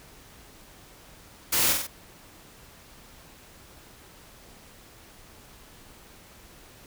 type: noise with echo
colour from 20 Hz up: white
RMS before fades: -24 dBFS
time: 1.52-1.73 s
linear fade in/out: 10 ms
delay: 47 ms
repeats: 3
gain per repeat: -4 dB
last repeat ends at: 1.871 s
effects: pink hiss -51 dBFS RMS until 6.86 s